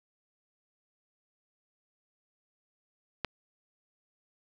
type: click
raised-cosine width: 0.3 ms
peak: -14 dBFS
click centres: 3.247 s
effects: none